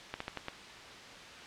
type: slowing click train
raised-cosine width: 0.3 ms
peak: -20 dBFS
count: 5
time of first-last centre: 0.14-0.484 s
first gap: 64 ms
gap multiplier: 1.2
effects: white hiss -48 dBFS RMS until 1.46 s + low-pass 4000 Hz 12 dB/octave

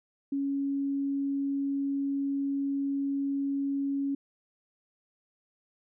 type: tone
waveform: sine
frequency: 277.8 Hz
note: C#4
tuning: 4 cents sharp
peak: -27 dBFS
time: 0.32-4.15 s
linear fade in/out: 5 ms
effects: none

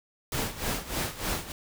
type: noise with tremolo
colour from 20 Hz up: pink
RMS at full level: -29 dBFS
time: 0.32-1.52 s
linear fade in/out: 2 ms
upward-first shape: sine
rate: 3.3 Hz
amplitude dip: 80%
effects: none

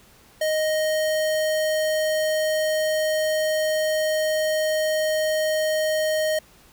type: tone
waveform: square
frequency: 622.3 Hz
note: D#5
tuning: in tune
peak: -21 dBFS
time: 0.41-6.39 s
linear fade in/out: 5 ms
effects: pink hiss -53 dBFS RMS until 6.72 s

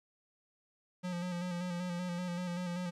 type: tone with vibrato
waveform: square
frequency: 177.4 Hz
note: F3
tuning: 27 cents sharp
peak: -36 dBFS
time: 1.03-2.91 s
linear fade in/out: 20 ms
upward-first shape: square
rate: 5.2 Hz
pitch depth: 33 cents each way
effects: low-pass 8000 Hz 12 dB/octave + 13-bit

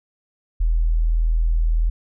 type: tone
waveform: sine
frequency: 40.71 Hz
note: E1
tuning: 21 cents flat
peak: -15 dBFS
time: 0.6-1.9 s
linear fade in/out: 10 ms
effects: none

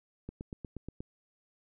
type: click train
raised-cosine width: 3 ms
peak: -27 dBFS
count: 7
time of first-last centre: 0.29-1.005 s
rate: 8.39 Hz
effects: none

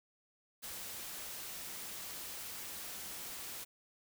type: noise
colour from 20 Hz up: white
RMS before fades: -45 dBFS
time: 0.62-3.65 s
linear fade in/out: 20 ms
effects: none

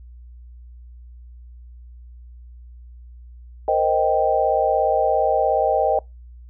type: chord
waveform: sine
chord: C minor seventh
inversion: third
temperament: equal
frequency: 466.2 / 523.3 / 622.3 / 784 Hz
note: Bb4 / C5 / Eb5 / G5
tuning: 0 / 0 / 0 / 0 cents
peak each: -24 / -23 / -20 / -20 dBFS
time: 3.68-5.99 s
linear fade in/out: 2 ms
effects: noise-tail reverb RT60 0.2 s tail -24 dB re dry + added 60 Hz sine -39 dBFS peak until 6.49 s

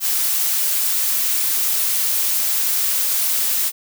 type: noise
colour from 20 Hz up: blue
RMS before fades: -19 dBFS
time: 0-3.72 s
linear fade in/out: 50 ms
effects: none

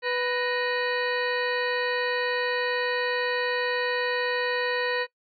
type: harmonic tone with a mistuned harmonic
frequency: 493.9 Hz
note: B4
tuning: in tune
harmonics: 1 / 2 / 3 / 4 / 5 / 6 / 8 / 9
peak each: -27 / -33 / -36 / -29 / -35 / -40 / -38 / -39 dBFS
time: 0.02-5.07 s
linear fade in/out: 50 ms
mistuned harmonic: 4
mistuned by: -97 cents
effects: noise-tail reverb RT60 0.1 s tail -21 dB re dry + MP3 64 kbps

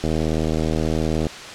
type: click train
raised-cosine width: 2 ms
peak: -9 dBFS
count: 98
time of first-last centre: 0.04-1.268 s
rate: 79 Hz
effects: white hiss -34 dBFS RMS until 1.54 s + low-pass 5000 Hz 12 dB/octave

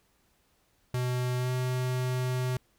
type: tone with pitch glide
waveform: square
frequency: 125.1 to 126.99 Hz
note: B2 to B2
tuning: +23 to +49 cents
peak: -28 dBFS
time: 0.94-2.57 s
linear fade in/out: 2 ms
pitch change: +26 cents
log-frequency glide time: 1.37-1.52 s
effects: pink hiss -69 dBFS RMS until 2.78 s

